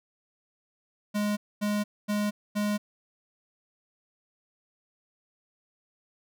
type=tone bursts; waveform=square; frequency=207.7 Hz; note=G#3; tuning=in tune; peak=-26 dBFS; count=4; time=1.14-2.78 s; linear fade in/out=20 ms; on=230 ms; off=240 ms; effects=none